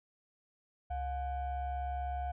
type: ring-modulated tone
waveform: triangle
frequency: 392 Hz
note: G4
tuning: in tune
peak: -29 dBFS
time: 0.9-2.32 s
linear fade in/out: 10 ms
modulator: 324 Hz
effects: resampled to 8000 Hz